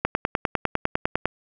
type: click train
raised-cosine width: 0.5 ms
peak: -5 dBFS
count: 13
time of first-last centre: 0.05-1.256 s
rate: 9.95 Hz
effects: none